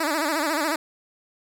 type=tone with vibrato; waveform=10% pulse; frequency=306.7 Hz; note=D#4; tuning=25 cents flat; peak=-14 dBFS; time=0-0.76 s; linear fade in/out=5 ms; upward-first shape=sine; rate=14 Hz; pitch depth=130 cents each way; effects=none